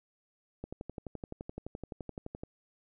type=click train; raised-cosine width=2 ms; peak=-26 dBFS; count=22; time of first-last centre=0.64-2.435 s; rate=11.7 Hz; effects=none